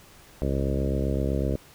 harmonic tone with a mistuned harmonic, 67.9 Hz, C#2, 35 cents flat, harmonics 1 / 2 / 3 / 4 / 5 / 6 / 7 / 8 / 9, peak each -27 / -30 / -32 / -33 / -34 / -35 / -35 / -36 / -37 dBFS, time 0.42-1.56 s, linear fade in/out 0 ms, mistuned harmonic 1, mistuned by -28 cents, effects pink hiss -52 dBFS RMS until 1.74 s

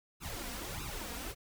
pink noise with flanger, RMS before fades -41 dBFS, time 0.2-1.35 s, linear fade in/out 50 ms, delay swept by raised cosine 0.77 to 4.27 ms, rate 1.6 Hz, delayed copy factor +1, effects none

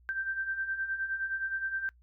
sine beating tone pair, 1559 / 1568.6 Hz, G6 / G6, -10 / +1 cents, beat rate 9.6 Hz, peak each -38 / -32 dBFS, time 0.09-1.89 s, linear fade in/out 0 ms, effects noise-tail reverb RT60 0.1 s tail -23 dB re dry + added 60 Hz sine -58 dBFS peak until 2.02 s

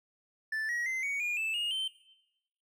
triangle tone with pitch steps, 1758 / 1906.1 / 2067 / 2241 / 2429 / 2634 / 2856 / 3096 Hz, A6 / A#6 / C7 / C#7 / D#7 / E7 / F7 / G7, -2 / +38 / -22 / +18 / -42 / -2 / +38 / -22 cents, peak -29 dBFS, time 0.52-1.88 s, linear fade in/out 5 ms, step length 170 ms, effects noise-tail reverb RT60 1.0 s tail -19 dB re dry

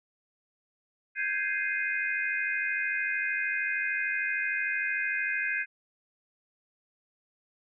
sine chord, Ab major seventh, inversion third, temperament equal, 1568 / 1661.2 / 2093 / 2489 Hz, G6 / Ab6 / C7 / Eb7, 0 / 0 / 0 / 0 cents, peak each -33 dBFS, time 1.15-5.66 s, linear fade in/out 50 ms, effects none

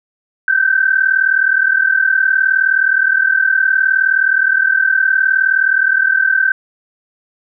sine tone pair together, 1528.7 / 1568 Hz, G6 / G6, -44 / 0 cents, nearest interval unison, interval 44 cents, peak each -13 dBFS, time 0.48-6.52 s, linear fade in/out 2 ms, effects none

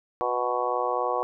harmonic tone with a mistuned harmonic, 123.47 Hz, B2, in tune, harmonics 3 / 4 / 5 / 6 / 7 / 8 / 9, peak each -35 / -29 / -33 / -30 / -34 / -33 / -30 dBFS, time 0.21-1.23 s, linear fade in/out 0 ms, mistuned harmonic 3, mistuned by -25 cents, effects none

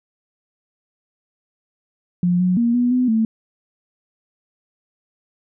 sine tone with pitch steps, 177 / 181.8 / 235.2 / 244.1 / 251.5 / 222.4 Hz, F3 / F#3 / A#3 / B3 / B3 / A3, +23 / -30 / +16 / -20 / +32 / +19 cents, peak -14 dBFS, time 2.23-3.25 s, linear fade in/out 2 ms, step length 170 ms, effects none

